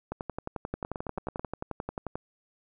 two click trains, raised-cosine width 1 ms, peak -19 / -20 dBFS, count 24 / 7, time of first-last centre 0.12-2.155 / 0.74-1.395 s, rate 11.3 / 9.16 Hz, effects none

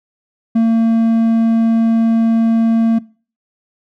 triangle tone, 227.1 Hz, A#3, 45 cents flat, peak -7 dBFS, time 0.55-2.99 s, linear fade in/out 10 ms, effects noise-tail reverb RT60 0.4 s tail -22 dB re dry

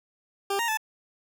20% pulse tone with pitch steps, 397 / 932 / 873 Hz, G4 / A#5 / A5, +22 / -1 / -14 cents, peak -20 dBFS, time 0.5-0.773 s, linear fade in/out 5 ms, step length 91 ms, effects none

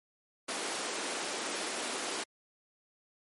pink high-pass noise, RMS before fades -36 dBFS, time 0.48-2.24 s, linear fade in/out 10 ms, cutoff 280 Hz, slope 24 dB/octave, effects MP3 48 kbps

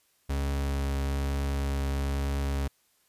40% pulse tone with vibrato, 69.3 Hz, C#2, in tune, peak -26 dBFS, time 0.29-2.68 s, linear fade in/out 10 ms, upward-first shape triangle, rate 1.1 Hz, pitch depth 10 cents each way, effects white hiss -68 dBFS RMS until 3.08 s + resampled to 32000 Hz

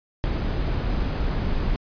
brown noise, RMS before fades -24 dBFS, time 0.24-1.76 s, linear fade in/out 0 ms, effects resampled to 11025 Hz

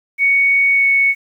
sine tone with pitch glide, 2229 to 2216 Hz, C#7 to C#7, +9 to -1 cents, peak -10 dBFS, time 0.18-1.15 s, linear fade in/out 50 ms, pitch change -10 cents, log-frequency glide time 0.72-0.86 s, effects 8-bit

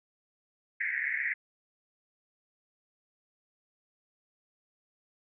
pink band-pass noise, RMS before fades -32 dBFS, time 0.8-1.34 s, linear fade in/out 10 ms, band 1700 to 2200 Hz, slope 96 dB/octave, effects none

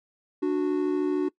triangle tone pair together, 294.3 / 367.7 Hz, D4 / F#4, +4 / -11 cents, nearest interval major third, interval 385 cents, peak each -23 dBFS, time 0.42-1.29 s, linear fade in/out 10 ms, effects noise-tail reverb RT60 0.1 s tail -22 dB re dry + MP3 48 kbps

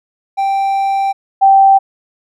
triangle / sine tone pair in turn, 784 / 780.3 Hz, G5 / G5, 0 / -8 cents, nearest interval unison, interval 8 cents, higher first, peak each -10 / -4 dBFS, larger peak second, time 0.37-1.13 / 1.41-1.79 s, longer first, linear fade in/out 20 ms, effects none

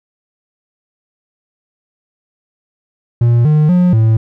triangle tone with pitch steps, 118.6 / 152.2 / 179.1 / 111.4 Hz, A#2 / D#3 / F3 / A2, +30 / -38 / +44 / +22 cents, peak -5 dBFS, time 3.21-4.17 s, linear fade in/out 5 ms, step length 240 ms, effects none

